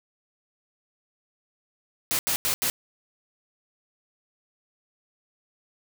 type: noise bursts at uneven times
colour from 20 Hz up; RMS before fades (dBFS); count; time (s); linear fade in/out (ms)
white; -25; 4; 2.11-2.19 / 2.27-2.36 / 2.45-2.54 / 2.62-2.7; 0
effects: none